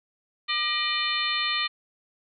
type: harmonic tone with a mistuned harmonic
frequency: 600 Hz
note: D5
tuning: 37 cents sharp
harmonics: 2 / 3 / 4 / 5 / 6 / 7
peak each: -31 / -31 / -31 / -31 / -31 / -31 dBFS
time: 0.48-1.68 s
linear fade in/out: 20 ms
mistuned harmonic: 3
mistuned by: +90 cents
effects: none